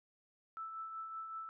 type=tone with tremolo; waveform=sine; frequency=1318.5 Hz; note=E6; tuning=in tune; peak=-40 dBFS; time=0.57-1.49 s; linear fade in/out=0 ms; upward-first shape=triangle; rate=5.3 Hz; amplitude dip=45%; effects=none